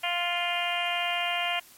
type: harmonic tone with a mistuned harmonic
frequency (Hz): 349.2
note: F4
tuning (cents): 0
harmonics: 2 / 3 / 4 / 5 / 6 / 7 / 8 / 9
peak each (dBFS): -31 / -37 / -38 / -38 / -34 / -33 / -32 / -36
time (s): 0.03-1.6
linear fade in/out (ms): 10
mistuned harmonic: 8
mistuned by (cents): +16
effects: white hiss -53 dBFS RMS until 1.77 s + MP3 64 kbps